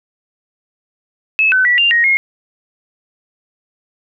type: tone with pitch steps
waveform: sine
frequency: 2596 / 1515 / 1949 / 2791 / 1877 / 2150 Hz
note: E7 / F#6 / B6 / F7 / A#6 / C7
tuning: -27 / +40 / -23 / -2 / +11 / +47 cents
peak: -9 dBFS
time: 1.39-2.17 s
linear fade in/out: 0 ms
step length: 130 ms
effects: none